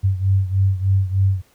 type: beating tone pair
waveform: sine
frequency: 95.5 / 98.8 Hz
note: G2 / G2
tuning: -45 / +14 cents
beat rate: 3.3 Hz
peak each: -16 / -20 dBFS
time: 0.03-1.42 s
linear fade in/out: 20 ms
effects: pink hiss -57 dBFS RMS until 1.54 s